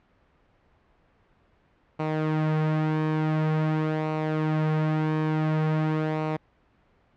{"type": "tone with flanger", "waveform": "sawtooth", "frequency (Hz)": 155.56, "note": "D#3", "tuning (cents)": 0, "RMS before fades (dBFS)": -25, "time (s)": [1.99, 6.37], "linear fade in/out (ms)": 10, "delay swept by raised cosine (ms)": [0.59, 4.99], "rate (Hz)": 0.47, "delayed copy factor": -0.5, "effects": ["pink hiss -63 dBFS RMS until 7.16 s", "low-pass 2000 Hz 12 dB/octave"]}